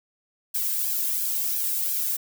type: noise with flanger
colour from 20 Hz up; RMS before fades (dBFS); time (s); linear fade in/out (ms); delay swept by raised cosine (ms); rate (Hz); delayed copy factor
violet; -26; 0.54-2.17; 10; 1.2 to 1.89; 2.9; +1
effects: none